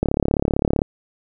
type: click train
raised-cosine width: 2 ms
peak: -4 dBFS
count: 29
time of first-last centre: 0.03-0.819 s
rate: 35.5 Hz
effects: none